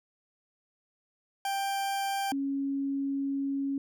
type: tone pair in turn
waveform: 40% pulse / sine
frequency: 788 / 276 Hz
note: G5 / C#4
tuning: +9 / -7 cents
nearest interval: octave + tritone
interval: 1816 cents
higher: first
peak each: -28 dBFS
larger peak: neither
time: 1.45-2.32 / 2.32-3.78 s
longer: second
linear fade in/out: 2 ms
effects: none